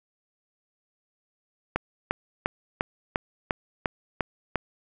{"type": "click train", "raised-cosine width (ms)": 0.5, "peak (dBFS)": -9, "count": 9, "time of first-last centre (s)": [1.76, 4.557], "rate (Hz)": 2.86, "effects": []}